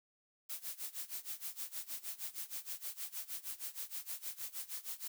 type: noise with tremolo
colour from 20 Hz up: blue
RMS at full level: -41 dBFS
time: 0.49-5.08 s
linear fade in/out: 10 ms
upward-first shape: sine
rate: 6.4 Hz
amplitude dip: 90%
effects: none